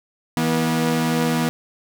sawtooth tone pair together, 161.91 / 241.4 Hz, E3 / B3, -31 / -39 cents, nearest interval perfect fifth, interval 692 cents, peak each -18 / -16 dBFS, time 0.37-1.49 s, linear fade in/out 0 ms, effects none

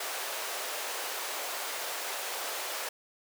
pink high-pass noise, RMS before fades -36 dBFS, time 0-2.89 s, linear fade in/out 5 ms, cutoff 490 Hz, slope 24 dB/octave, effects none

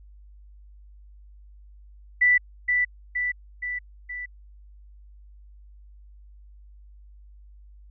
sine tone with echo, 1975.5 Hz, B6, in tune, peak -15 dBFS, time 2.21-2.38 s, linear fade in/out 10 ms, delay 470 ms, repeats 4, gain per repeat -4 dB, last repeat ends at 4.26 s, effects added 50 Hz sine -46 dBFS peak until 7.9 s

